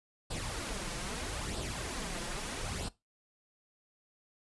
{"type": "noise with flanger", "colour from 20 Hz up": "pink", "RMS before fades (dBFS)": -38, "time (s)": [0.3, 2.89], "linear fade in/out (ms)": 10, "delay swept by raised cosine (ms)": [0.23, 5.83], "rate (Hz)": 0.78, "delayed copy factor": 0.6, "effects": ["noise-tail reverb RT60 0.2 s tail -19 dB re dry", "resampled to 24000 Hz"]}